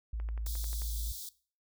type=tone; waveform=sine; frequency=55 Hz; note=A1; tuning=in tune; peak=-33 dBFS; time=0.13-1.12 s; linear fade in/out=5 ms
type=click train; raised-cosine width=0.5 ms; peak=-35 dBFS; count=8; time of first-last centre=0.2-0.819 s; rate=11.3 Hz
type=high-pass noise; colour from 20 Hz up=white; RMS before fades=-43 dBFS; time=0.46-1.29 s; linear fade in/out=2 ms; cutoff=3400 Hz; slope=96 dB/octave
effects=noise-tail reverb RT60 0.4 s tail -19 dB re dry